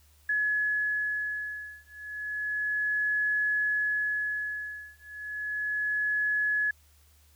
sine beating tone pair, 1697 / 1697.32 Hz, G#6 / G#6, +37 / +37 cents, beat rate 0.32 Hz, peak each -30 dBFS, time 0.29-6.71 s, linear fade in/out 5 ms, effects added 74 Hz sine -59 dBFS peak until 7.35 s + white hiss -64 dBFS RMS until 7.35 s

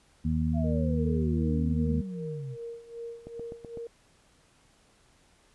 harmonic tone, 78.7 Hz, D#2, 20 cents sharp, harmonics 1 / 2 / 3, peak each -29 / -29 / -29 dBFS, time 0.24-2.02 s, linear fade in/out 20 ms
sine exponential sweep, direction down, 698.5 to 123.9 Hz, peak -34 dBFS, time 0.53-2.57 s, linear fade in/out 50 ms
sine tone with tremolo, 466.2 Hz, A#4, in tune, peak -35 dBFS, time 0.64-3.87 s, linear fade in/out 2 ms, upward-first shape sine, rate 2.6 Hz, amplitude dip 80%
click train, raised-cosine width 2 ms, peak -28 dBFS, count 5, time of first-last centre 3.27-3.773 s, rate 7.95 Hz
effects pink hiss -63 dBFS RMS until 5.54 s + resampled to 24000 Hz

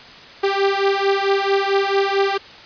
sawtooth beating tone pair, 392 / 396.5 Hz, G4 / G4, 0 / +20 cents, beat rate 4.5 Hz, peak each -15 dBFS, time 0.43-2.38 s, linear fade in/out 10 ms, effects white hiss -40 dBFS RMS until 2.65 s + resampled to 11025 Hz

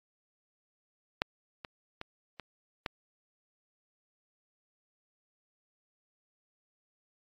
clicks, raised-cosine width 0.3 ms, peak -11 / -24 / -23 / -25 / -16 dBFS, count 5, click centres 1.219 / 1.648 / 2.014 / 2.397 / 2.862 s, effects AAC 32 kbps

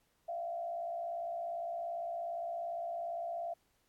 sine tone with frequency modulation, 684 Hz, F5, 36 cents flat, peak -36 dBFS, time 0.28-3.54 s, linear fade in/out 10 ms, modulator 57.4 Hz, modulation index 0.67, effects pink hiss -75 dBFS RMS until 3.88 s + AAC 64 kbps

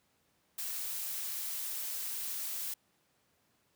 blue noise, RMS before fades -38 dBFS, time 0.58-2.74 s, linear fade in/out 5 ms, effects pink hiss -73 dBFS RMS until 3.75 s + high-pass 100 Hz 12 dB/octave

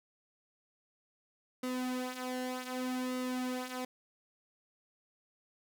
sawtooth tone with flanger, 253.5 Hz, B3, 45 cents sharp, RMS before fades -37 dBFS, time 1.63-3.85 s, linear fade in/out 5 ms, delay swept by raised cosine 1.2 to 4.8 ms, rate 0.65 Hz, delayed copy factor -0.65, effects none

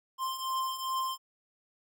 square beating tone pair, 1046.5 / 1049 Hz, C6 / C6, 0 / +4 cents, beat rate 2.5 Hz, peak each -38 / -33 dBFS, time 0.18-1.18 s, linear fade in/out 50 ms, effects none

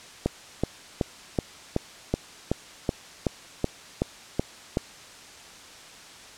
click train, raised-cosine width 2 ms, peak -9 dBFS, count 13, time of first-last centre 0.26-4.771 s, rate 2.66 Hz, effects white hiss -46 dBFS RMS until 6.37 s + low-pass 7000 Hz 12 dB/octave

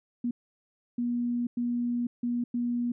sine tone bursts at uneven times, 240.7 Hz, B3, 44 cents flat, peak -26 dBFS, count 5, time 0.24-0.31 / 0.98-1.47 / 1.57-2.07 / 2.23-2.44 / 2.54-2.92 s, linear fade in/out 5 ms, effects none

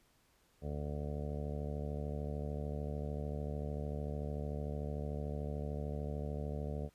harmonic tone, 73.42 Hz, D2, in tune, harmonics 1 / 2 / 3 / 4 / 5 / 6 / 7 / 8 / 9 / 10, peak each -40 / -42 / -46 / -53 / -55 / -47 / -51 / -49 / -56 / -56 dBFS, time 0.61-6.9 s, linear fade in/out 50 ms, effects pink hiss -71 dBFS RMS until 6.94 s + resampled to 32000 Hz

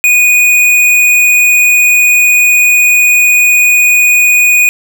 square tone, 2471 Hz, D#7, 13 cents flat, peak -5 dBFS, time 0.04-4.69 s, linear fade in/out 0 ms, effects none

